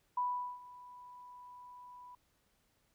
sine tone with ADSR envelope, 987.8 Hz, B5, in tune, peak -30 dBFS, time 0.17-2.15 s, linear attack 6 ms, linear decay 410 ms, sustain -20 dB, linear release 3 ms, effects pink hiss -75 dBFS RMS until 2.94 s

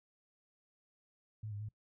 sine tone with pitch steps, 107.8 / 102.6 / 107 Hz, A2 / G#2 / A2, -35 / -21 / -48 cents, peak -40 dBFS, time 1.43-1.688 s, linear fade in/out 5 ms, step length 86 ms, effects noise-tail reverb RT60 0.1 s tail -22 dB re dry

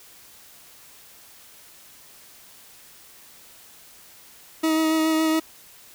40% pulse tone with vibrato, 317.6 Hz, D#4, 36 cents sharp, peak -18 dBFS, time 4.63-5.4 s, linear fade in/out 10 ms, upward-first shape sine, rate 7.1 Hz, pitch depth 15 cents each way, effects white hiss -49 dBFS RMS until 5.94 s

